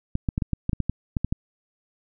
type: clicks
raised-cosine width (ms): 5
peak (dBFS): -11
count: 12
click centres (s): 0.154 / 0.288 / 0.379 / 0.422 / 0.533 / 0.694 / 0.732 / 0.803 / 0.896 / 1.168 / 1.246 / 1.325
effects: none